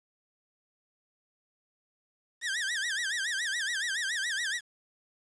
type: tone with vibrato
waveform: sawtooth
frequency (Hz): 1737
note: A6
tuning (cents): -23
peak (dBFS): -26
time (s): 2.41-4.61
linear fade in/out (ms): 50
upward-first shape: sine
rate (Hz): 7.1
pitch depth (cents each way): 200
effects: resampled to 22050 Hz + 9-bit